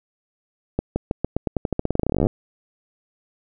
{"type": "accelerating click train", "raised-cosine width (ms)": 2, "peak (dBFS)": -7, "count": 28, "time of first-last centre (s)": [0.79, 2.269], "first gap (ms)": 170, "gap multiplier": 0.89, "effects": []}